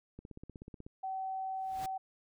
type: click train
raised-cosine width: 3 ms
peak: -34 dBFS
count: 12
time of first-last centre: 0.19-0.865 s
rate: 16.3 Hz
type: tone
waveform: sine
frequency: 763 Hz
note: G5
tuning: 47 cents flat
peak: -35 dBFS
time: 1.03-1.98 s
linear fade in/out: 10 ms
type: noise with exponential growth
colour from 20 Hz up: pink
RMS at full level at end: -43 dBFS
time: 1.54-1.86 s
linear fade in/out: 2 ms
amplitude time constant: 68 ms
effects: none